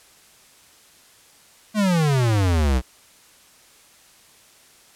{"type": "exponential sweep", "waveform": "square", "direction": "down", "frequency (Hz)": [220, 60.1], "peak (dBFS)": -17, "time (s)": [1.74, 2.82], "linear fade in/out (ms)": 50, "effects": ["white hiss -52 dBFS RMS until 4.95 s", "low-pass 11000 Hz 12 dB/octave"]}